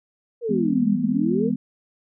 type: exponential two-way sweep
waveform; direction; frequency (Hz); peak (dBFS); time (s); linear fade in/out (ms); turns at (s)
sine; down then up; 492.2 to 190.2 to 492.2; -22; 0.41-1.51; 50; 0.95
type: chord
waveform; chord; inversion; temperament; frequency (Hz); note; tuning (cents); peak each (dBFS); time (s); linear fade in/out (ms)
sine; E major; none; just; 164.81 / 206 / 247.2; E3 / G#3 / B3; 0 / -14 / +2; -29 / -23 / -23; 0.49-1.56; 10
effects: none